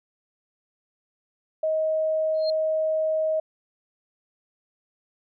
sine tone, 630 Hz, D#5, 21 cents sharp, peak -21 dBFS, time 1.63-3.4 s, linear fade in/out 5 ms
sine tone with exponential growth, 4200 Hz, C8, 6 cents sharp, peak -26 dBFS, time 2.34-2.5 s, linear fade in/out 2 ms, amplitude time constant 34 ms
effects none

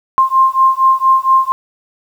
sine beating tone pair, 1055 / 1059.3 Hz, C6 / C6, +14 / +21 cents, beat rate 4.3 Hz, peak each -11 dBFS, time 0.18-1.52 s, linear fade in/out 0 ms, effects 7-bit

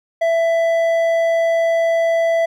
sine tone with hard clipping, 664 Hz, E5, 12 cents sharp, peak -15 dBFS, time 0.21-2.46 s, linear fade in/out 10 ms, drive 6 dB, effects none

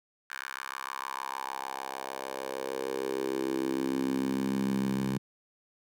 10% pulse tone with high-pass filter sweep, 66.6 Hz, C2, 31 cents sharp, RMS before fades -33 dBFS, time 0.3-5.18 s, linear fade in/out 5 ms, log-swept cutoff 1500 to 160 Hz, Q 3.7, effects none

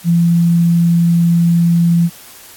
sine tone, 170 Hz, F3, 46 cents flat, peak -8 dBFS, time 0.04-2.1 s, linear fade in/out 50 ms, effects white hiss -38 dBFS RMS until 2.56 s + AAC 64 kbps

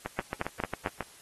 two click trains, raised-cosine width 0.5 ms, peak -14 / -17 dBFS, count 4 / 8, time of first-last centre 0.19-0.861 / 0.06-1.007 s, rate 4.47 / 7.39 Hz, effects white hiss -54 dBFS RMS until 1.21 s + AAC 32 kbps

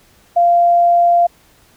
sine tone, 693 Hz, F5, 14 cents flat, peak -8 dBFS, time 0.36-1.27 s, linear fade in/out 10 ms, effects pink hiss -51 dBFS RMS until 1.76 s

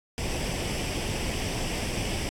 pink noise with comb filter, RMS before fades -30 dBFS, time 0.18-2.29 s, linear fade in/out 0 ms, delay 0.37 ms, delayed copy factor +0.6, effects low-pass 9000 Hz 12 dB/octave + AAC 64 kbps

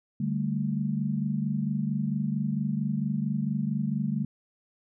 sine chord, D suspended fourth, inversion none, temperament just, 146.83 / 195.78 / 220.2 Hz, D3 / G3 / A3, 0 / -2 / +2 cents, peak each -30 dBFS, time 0.2-4.25 s, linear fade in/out 5 ms, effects none

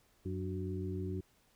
harmonic tone with a mistuned harmonic, 92.7 Hz, F#2, 4 cents sharp, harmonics 1 / 2 / 3 / 4, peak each -38 / -42 / -44 / -42 dBFS, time 0.25-1.21 s, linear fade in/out 10 ms, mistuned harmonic 3, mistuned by +85 cents, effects pink hiss -70 dBFS RMS until 1.55 s

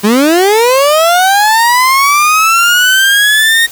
30% pulse linear sweep, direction up, 196 to 1864.7 Hz, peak -3 dBFS, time 0.03-3.67 s, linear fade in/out 20 ms, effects white hiss -30 dBFS RMS until 3.71 s

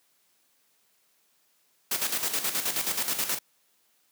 white noise with tremolo, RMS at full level -27 dBFS, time 1.91-3.39 s, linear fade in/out 5 ms, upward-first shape square, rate 9.4 Hz, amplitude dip 60%, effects white hiss -68 dBFS RMS until 4.11 s + high-pass 150 Hz 12 dB/octave

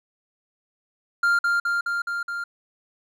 triangle tone with echo, 1396.9 Hz, F6, in tune, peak -15 dBFS, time 1.23-1.39 s, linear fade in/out 5 ms, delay 210 ms, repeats 5, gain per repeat -2 dB, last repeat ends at 2.44 s, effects none

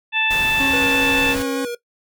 harmonic tone, 880 Hz, A5, in tune, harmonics 1 / 2 / 3 / 4, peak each -26 / -24 / -18 / -24 dBFS, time 0.12-1.36 s, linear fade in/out 50 ms
pink noise, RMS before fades -29 dBFS, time 0.3-1.43 s, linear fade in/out 10 ms
40% pulse tone, 272.3 Hz, C#4, 31 cents flat, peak -21 dBFS, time 0.6-1.65 s, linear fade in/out 2 ms
square tone with vibrato, 482.4 Hz, B4, 41 cents flat, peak -25 dBFS, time 0.73-1.75 s, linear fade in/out 5 ms, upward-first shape square, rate 4.8 Hz, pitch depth 18 cents each way
effects noise-tail reverb RT60 0.1 s tail -18 dB re dry

